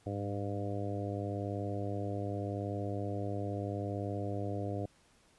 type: harmonic tone with a mistuned harmonic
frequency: 100.8 Hz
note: G2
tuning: 49 cents sharp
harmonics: 1 / 2 / 3 / 4 / 5 / 6 / 7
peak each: -37 / -44 / -41 / -44 / -43 / -44 / -45 dBFS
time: 0.06-4.86 s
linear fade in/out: 5 ms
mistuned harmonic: 1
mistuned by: +47 cents
effects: pink hiss -66 dBFS RMS until 5.38 s + resampled to 24000 Hz